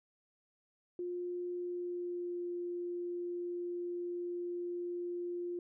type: tone with pitch glide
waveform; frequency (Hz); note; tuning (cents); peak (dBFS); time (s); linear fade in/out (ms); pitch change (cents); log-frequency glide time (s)
sine; 354.4 to 350.7; F4 to F4; +25 to +7; -36; 0.99-5.59; 2; -18; 1.53-2.48
effects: none